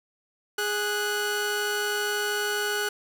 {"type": "tone pair together", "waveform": "sawtooth", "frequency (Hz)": [414.2, 1476], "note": ["G#4", "F#6"], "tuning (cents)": [-5, -5], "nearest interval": "octave + minor seventh", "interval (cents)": 2200, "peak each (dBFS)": [-25, -24], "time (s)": [0.58, 2.89], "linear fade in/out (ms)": 5, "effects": []}